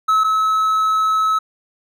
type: tone pair in turn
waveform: triangle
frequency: 1293 / 1293 Hz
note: E6 / E6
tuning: -34 / -34 cents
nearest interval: unison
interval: 0 cents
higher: neither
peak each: -10 / -12 dBFS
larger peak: first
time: 0.08-0.24 / 0.24-1.39 s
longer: second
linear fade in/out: 10 ms
effects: none